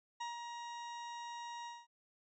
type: tone with ADSR envelope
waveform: 40% pulse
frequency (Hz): 946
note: A#5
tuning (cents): +25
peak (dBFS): -38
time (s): 0.2-1.87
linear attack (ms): 10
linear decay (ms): 150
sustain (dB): -5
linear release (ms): 210
effects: resampled to 16000 Hz